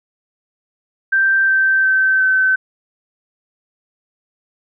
sine tone with pitch steps, 1568 / 1555.4 / 1542.8 / 1530.4 Hz, G6 / G6 / G6 / G6, 0 / -14 / -28 / -42 cents, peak -11 dBFS, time 1.12-2.56 s, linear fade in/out 10 ms, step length 360 ms, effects none

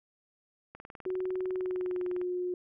click train, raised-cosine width 0.5 ms, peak -31 dBFS, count 30, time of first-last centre 0.75-2.215 s, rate 19.8 Hz
sine tone with pitch glide, 370 to 360.1 Hz, F#4 to F#4, 0 to -47 cents, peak -30 dBFS, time 1.06-2.54 s, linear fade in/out 2 ms, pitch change -47 cents, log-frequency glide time 1.56-2.08 s
effects none

